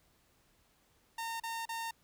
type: tone bursts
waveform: sawtooth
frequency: 914 Hz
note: A#5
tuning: 34 cents flat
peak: -33 dBFS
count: 3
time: 1.18-1.91 s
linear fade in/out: 5 ms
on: 220 ms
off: 35 ms
effects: pink hiss -70 dBFS RMS until 2.03 s